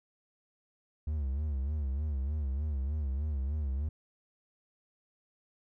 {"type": "tone with vibrato", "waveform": "triangle", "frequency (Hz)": 71.3, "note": "C#2", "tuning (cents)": 49, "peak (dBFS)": -28, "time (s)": [1.07, 3.89], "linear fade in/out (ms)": 5, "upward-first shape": "sine", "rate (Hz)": 3.3, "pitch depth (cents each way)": 140, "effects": []}